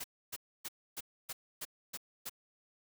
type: noise bursts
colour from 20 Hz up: white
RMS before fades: -41 dBFS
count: 8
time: 0-2.296 s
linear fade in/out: 10 ms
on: 42 ms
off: 280 ms
effects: none